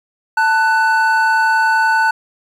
triangle tone pair together, 887.9 / 1490 Hz, A5 / F#6, +15 / +12 cents, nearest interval major sixth, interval 897 cents, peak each -12 dBFS, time 0.37-2.11 s, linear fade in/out 5 ms, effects 8-bit

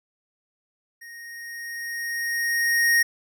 square tone with level ramp, 1864.7 Hz, A#6, in tune, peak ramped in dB -41 to -16 dBFS, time 1.01-3.03 s, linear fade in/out 10 ms, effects none

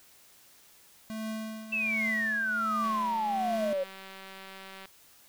square tone with tremolo, 219.3 Hz, A3, 6 cents flat, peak -33 dBFS, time 1.1-3.73 s, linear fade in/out 0 ms, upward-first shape triangle, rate 1.3 Hz, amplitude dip 70%
sine exponential sweep, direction down, 2687 to 544 Hz, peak -27 dBFS, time 1.72-3.84 s, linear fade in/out 10 ms
click train, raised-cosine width 0.3 ms, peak -30 dBFS, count 388, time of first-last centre 2.84-4.856 s, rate 192 Hz
effects white hiss -58 dBFS RMS until 5.28 s

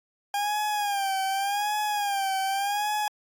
40% pulse tone with vibrato, 806 Hz, G5, 48 cents sharp, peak -24 dBFS, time 0.34-3.08 s, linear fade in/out 2 ms, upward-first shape sine, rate 0.86 Hz, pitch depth 81 cents each way, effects AAC 64 kbps

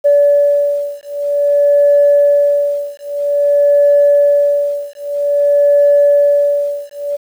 sine beating tone pair, 575 / 575.51 Hz, D5 / D5, -37 / -35 cents, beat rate 0.51 Hz, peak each -11 dBFS, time 0.04-7.17 s, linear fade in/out 20 ms, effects tanh soft clip ceiling -1 dBFS + 7-bit

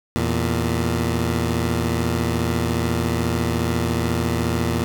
15% pulse tone pair together, 82.41 / 116.54 Hz, E2 / A#2, 0 / 0 cents, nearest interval tritone, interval 600 cents, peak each -16 / -16 dBFS, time 0.16-4.84 s, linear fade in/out 0 ms, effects none

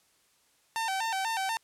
sawtooth tone with vibrato, 833 Hz, G#5, 5 cents sharp, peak -25 dBFS, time 0.76-1.57 s, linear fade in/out 0 ms, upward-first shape square, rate 4.1 Hz, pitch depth 140 cents each way, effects white hiss -67 dBFS RMS until 1.63 s + low-pass 11000 Hz 12 dB/octave

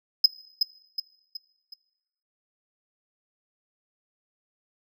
triangle tone with echo, 5070 Hz, D#8, 32 cents sharp, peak -9 dBFS, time 0.24-0.26 s, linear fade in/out 5 ms, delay 370 ms, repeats 4, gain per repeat -7 dB, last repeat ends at 1.74 s, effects noise-tail reverb RT60 1.0 s tail -21 dB re dry + tanh soft clip ceiling -5 dBFS

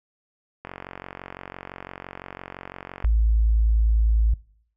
click train, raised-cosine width 0.5 ms, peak -20 dBFS, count 111, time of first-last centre 0.65-3.047 s, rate 45.9 Hz
sine tone, 55 Hz, A1, in tune, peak -16 dBFS, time 3.04-4.34 s, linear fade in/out 5 ms
effects noise-tail reverb RT60 0.6 s tail -22 dB re dry

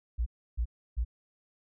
sine tone bursts, 58.27 Hz, A#1, in tune, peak -26 dBFS, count 3, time 0.18-1.049 s, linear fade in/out 20 ms, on 83 ms, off 310 ms, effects none

